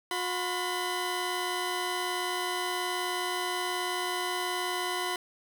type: tone pair together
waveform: 15% pulse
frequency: 360.6 / 1003 Hz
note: F#4 / B5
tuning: -45 / +26 cents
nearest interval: octave + tritone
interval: 1771 cents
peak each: -26 dBFS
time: 0.11-5.16 s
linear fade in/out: 2 ms
effects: none